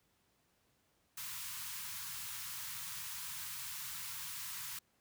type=band-stop noise; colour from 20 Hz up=white; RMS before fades=-44 dBFS; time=1.17-4.79 s; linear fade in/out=5 ms; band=180 to 890 Hz; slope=96 dB/octave; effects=pink hiss -75 dBFS RMS until 5 s + high-pass 60 Hz 12 dB/octave